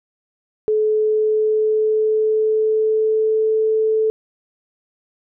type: tone with pitch glide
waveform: sine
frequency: 430 to 437.8 Hz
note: A4 to A4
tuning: -40 to -9 cents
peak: -14 dBFS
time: 0.68-4.1 s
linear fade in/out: 0 ms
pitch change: +31 cents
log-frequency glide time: 0.83-3.55 s
effects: none